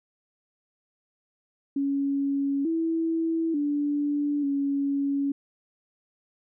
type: tone with pitch steps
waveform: sine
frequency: 278.5 / 327.4 / 290.6 / 279.8 Hz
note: C#4 / E4 / D4 / C#4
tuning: +8 / -12 / -18 / +16 cents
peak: -23 dBFS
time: 1.76-5.32 s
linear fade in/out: 5 ms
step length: 890 ms
effects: none